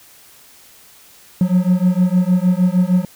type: beating tone pair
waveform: triangle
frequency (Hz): 178.4 / 184.9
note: F3 / F#3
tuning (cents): +37 / -1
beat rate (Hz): 6.5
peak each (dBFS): -13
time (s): 1.41-3.05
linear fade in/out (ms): 2
effects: white hiss -46 dBFS RMS until 3.15 s